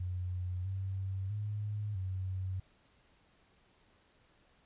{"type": "tone with pitch steps", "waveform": "sine", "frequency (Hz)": [90.5, 95.9, 104.6, 93.8], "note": ["F#2", "G2", "G#2", "F#2"], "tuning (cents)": [-38, -37, 13, 24], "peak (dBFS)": -34, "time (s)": [0, 2.6], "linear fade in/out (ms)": 5, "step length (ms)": 650, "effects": ["pink hiss -68 dBFS RMS until 4.65 s", "resampled to 8000 Hz"]}